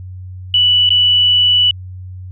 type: tone with dropouts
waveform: sine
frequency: 2960 Hz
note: F#7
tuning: in tune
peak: -8 dBFS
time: 0.54-1.71 s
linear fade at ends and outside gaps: 2 ms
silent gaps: 0.892-0.904 s
effects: added 92 Hz sine -27 dBFS peak until 2.31 s